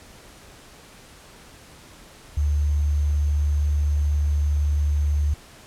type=tone with sample-and-hold; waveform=sine; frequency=73.5 Hz; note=D2; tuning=2 cents sharp; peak=-18 dBFS; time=2.37-5.34 s; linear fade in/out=5 ms; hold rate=6300 Hz; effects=pink hiss -47 dBFS RMS until 5.66 s + low-pass 11000 Hz 12 dB/octave